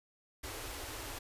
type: band-stop noise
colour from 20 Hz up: pink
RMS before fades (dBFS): -43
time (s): 0.43-1.19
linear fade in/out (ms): 10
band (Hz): 120 to 260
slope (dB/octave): 96
effects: resampled to 32000 Hz